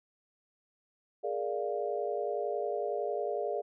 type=chord; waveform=sine; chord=Bb dominant seventh; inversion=third; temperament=equal; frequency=415.3 / 466.2 / 587.3 / 698.5 Hz; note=Ab4 / Bb4 / D5 / F5; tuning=0 / 0 / 0 / 0 cents; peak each=-35 / -37 / -36 / -37 dBFS; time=1.23-3.62 s; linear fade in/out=20 ms; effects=none